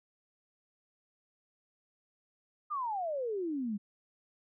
sine exponential sweep, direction down, 1244.5 to 195.7 Hz, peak -32 dBFS, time 2.7-3.78 s, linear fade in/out 20 ms, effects none

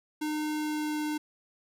square tone with pitch glide, 304.6 to 302.5 Hz, D#4 to D#4, -37 to -49 cents, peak -30 dBFS, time 0.21-1.18 s, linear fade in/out 10 ms, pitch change -12 cents, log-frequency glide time 0.54-1.01 s, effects none

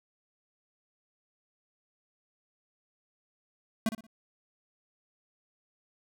square tone with echo, 222 Hz, A3, 16 cents sharp, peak -25 dBFS, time 3.86-3.89 s, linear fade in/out 2 ms, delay 59 ms, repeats 3, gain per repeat -10 dB, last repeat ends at 4.067 s, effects none

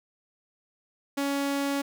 sawtooth tone, 280 Hz, C#4, 18 cents sharp, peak -22 dBFS, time 1.17-1.82 s, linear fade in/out 10 ms, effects none

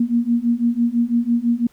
sine beating tone pair, 233.1 / 239.1 Hz, A#3 / A#3, 0 / +44 cents, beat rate 6 Hz, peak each -19 / -18 dBFS, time 0-1.67 s, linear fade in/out 5 ms, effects pink hiss -57 dBFS RMS until 1.72 s

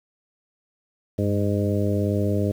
harmonic tone with a mistuned harmonic, 102.2 Hz, G#2, 27 cents flat, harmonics 1 / 2 / 3 / 4 / 5 / 6, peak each -23 / -26 / -28 / -29 / -30 / -31 dBFS, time 1.18-2.52 s, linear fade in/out 10 ms, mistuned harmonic 1, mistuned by -54 cents, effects 8-bit

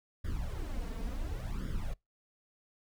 brown noise with flanger, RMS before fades -36 dBFS, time 0.24-1.94 s, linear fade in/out 10 ms, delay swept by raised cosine 0.58 to 4.48 ms, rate 0.7 Hz, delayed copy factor +0.8, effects noise-tail reverb RT60 0.2 s tail -26 dB re dry

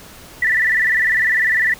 sine tone with vibrato, 1864.7 Hz, A#6, in tune, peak -13 dBFS, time 0.42-1.74 s, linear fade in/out 5 ms, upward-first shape square, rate 20 Hz, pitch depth 84 cents each way, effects pink hiss -40 dBFS RMS until 1.79 s

